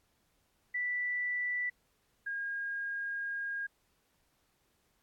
sine tone pair in turn, 1971 / 1624.7 Hz, B6 / G#6, -4 / -38 cents, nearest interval minor third, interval 334 cents, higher first, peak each -31 / -34 dBFS, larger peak first, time 0.74-1.7 / 2.26-3.67 s, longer second, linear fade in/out 10 ms, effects pink hiss -74 dBFS RMS until 5.02 s + AAC 64 kbps

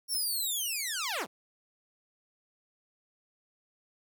10% pulse linear sweep, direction down, 5588 to 121.4 Hz, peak -23 dBFS, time 0.08-1.27 s, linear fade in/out 50 ms, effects none

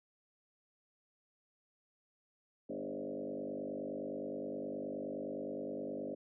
sine tone with frequency modulation, 410 Hz, G#4, 22 cents flat, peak -38 dBFS, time 2.69-6.15 s, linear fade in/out 10 ms, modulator 49.6 Hz, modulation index 3.9, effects none

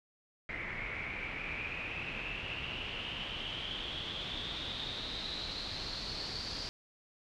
pink noise with low-pass filter sweep, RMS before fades -40 dBFS, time 0.49-6.69 s, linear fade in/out 0 ms, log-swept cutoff 2100 to 4700 Hz, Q 9.4, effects none

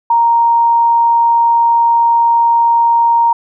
sine tone, 932.3 Hz, A#5, in tune, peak -7 dBFS, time 0.1-3.33 s, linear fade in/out 5 ms, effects none

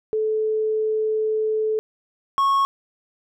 sine / triangle tone pair in turn, 434.5 / 1099 Hz, A4 / C#6, -22 / -15 cents, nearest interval octave + major third, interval 1607 cents, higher second, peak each -19 / -14 dBFS, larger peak second, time 0.13-1.79 / 2.38-2.65 s, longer first, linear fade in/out 0 ms, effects none

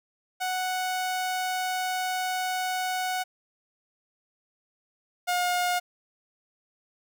sawtooth tone pair in turn, 740 / 715.2 Hz, F#5 / F5, 0 / +41 cents, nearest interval minor second, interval 59 cents, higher first, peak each -23 / -20 dBFS, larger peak second, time 0.4-3.24 / 5.27-5.8 s, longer first, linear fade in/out 20 ms, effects none

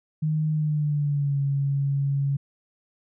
sine tone with pitch glide, 154.8 to 139.51 Hz, D#3 to C#3, -9 to +11 cents, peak -21 dBFS, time 0.22-2.37 s, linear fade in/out 10 ms, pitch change -180 cents, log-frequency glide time 0.51-1.4 s, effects none

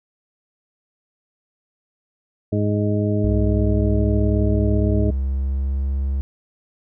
harmonic tone, 103.83 Hz, G#2, in tune, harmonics 1 / 2 / 3 / 4 / 6, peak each -20 / -23 / -25 / -26 / -28 dBFS, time 2.52-5.11 s, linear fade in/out 10 ms
triangle tone with pitch glide, 64 to 68.2 Hz, C2 to C#2, -38 to -28 cents, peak -17 dBFS, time 3.24-6.21 s, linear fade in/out 0 ms, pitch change +110 cents, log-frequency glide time 3.39-5.89 s
effects none

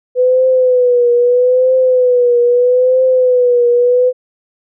sine tone with vibrato, 498.3 Hz, B4, 15 cents sharp, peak -7 dBFS, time 0.15-4.13 s, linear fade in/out 50 ms, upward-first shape triangle, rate 0.78 Hz, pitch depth 71 cents each way, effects none

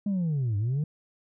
sine linear two-way sweep, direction down then up, 208.7 to 98.1 to 156.6 Hz, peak -22 dBFS, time 0.06-0.84 s, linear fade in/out 5 ms, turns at 0.57 s, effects tanh soft clip ceiling -23 dBFS

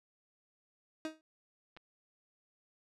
30% pulse tone with exponential decay, 314.9 Hz, D#4, 21 cents sharp, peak -31 dBFS, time 1.05-1.21 s, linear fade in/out 1 ms, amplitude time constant 33 ms
clicks, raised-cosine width 0.3 ms, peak -37 dBFS, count 2, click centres 1.766 / 1.772 s
effects low-pass 7000 Hz 12 dB/octave

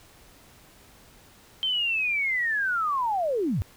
sine linear sweep, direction down, 3136 to 71.9 Hz, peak -23 dBFS, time 1.63-3.62 s, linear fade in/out 0 ms, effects pink hiss -54 dBFS RMS until 3.76 s

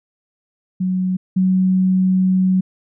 sine tone pair in turn, 185 / 186.5 Hz, F#3 / F#3, 0 / +14 cents, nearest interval unison, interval 14 cents, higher second, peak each -16 / -12 dBFS, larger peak second, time 0.8-1.17 / 1.36-2.61 s, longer second, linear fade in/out 10 ms, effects none

